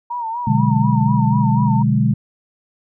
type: tone with vibrato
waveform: sine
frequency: 932.3 Hz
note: A#5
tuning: in tune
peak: -21 dBFS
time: 0.1-1.83 s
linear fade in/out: 10 ms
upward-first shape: sine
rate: 4.1 Hz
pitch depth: 84 cents each way
type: chord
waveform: sine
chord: G# half-diminished seventh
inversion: first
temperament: equal with one note detuned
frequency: 123.47 / 146.83 / 183.93 / 207.7 Hz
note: B2 / D3 / F#3 / G#3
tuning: 0 / 0 / -10 / 0 cents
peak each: -17 / -18 / -23 / -17 dBFS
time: 0.47-2.14 s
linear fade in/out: 5 ms
effects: none